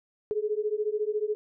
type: beating tone pair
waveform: sine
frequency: 416.8 / 430.8 Hz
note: G#4 / A4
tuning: +6 / -37 cents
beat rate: 14 Hz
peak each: -29 dBFS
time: 0.31-1.35 s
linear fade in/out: 0 ms
effects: none